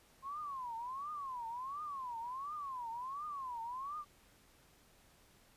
sine tone with vibrato, 1052 Hz, C6, 9 cents sharp, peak -40 dBFS, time 0.22-4.05 s, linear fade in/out 50 ms, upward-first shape triangle, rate 1.4 Hz, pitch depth 280 cents each way, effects pink hiss -66 dBFS RMS until 5.56 s + resampled to 32000 Hz

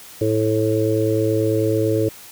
harmonic tone, 109.1 Hz, A2, 14 cents flat, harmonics 1 / 3 / 4 / 5, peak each -22 / -21 / -20 / -24 dBFS, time 0.21-2.09 s, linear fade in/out 5 ms, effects white hiss -41 dBFS RMS until 2.31 s

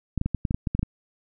clicks, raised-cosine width 5 ms, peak -12 dBFS, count 11, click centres 0.177 / 0.214 / 0.26 / 0.347 / 0.452 / 0.509 / 0.545 / 0.672 / 0.75 / 0.793 / 0.83 s, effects none

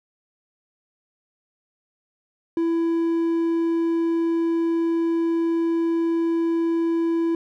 triangle tone, 332.7 Hz, E4, 16 cents sharp, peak -17 dBFS, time 2.57-7.35 s, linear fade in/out 2 ms, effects none

